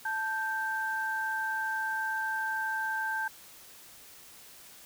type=tone pair together; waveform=sine; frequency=880 / 1568 Hz; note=A5 / G6; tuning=0 / 0 cents; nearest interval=minor seventh; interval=1000 cents; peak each=-34 / -31 dBFS; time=0.05-3.28 s; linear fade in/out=5 ms; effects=white hiss -52 dBFS RMS until 4.85 s